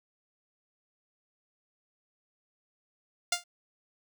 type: tone with exponential decay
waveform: 5% pulse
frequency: 701 Hz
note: F5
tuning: 6 cents sharp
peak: -11 dBFS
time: 3.32-3.44 s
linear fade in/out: 5 ms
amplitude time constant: 26 ms
effects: none